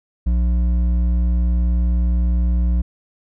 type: tone with hard clipping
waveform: sine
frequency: 59.7 Hz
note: A#1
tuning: 42 cents sharp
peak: -16 dBFS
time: 0.26-2.82 s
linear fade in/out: 10 ms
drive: 7 dB
effects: none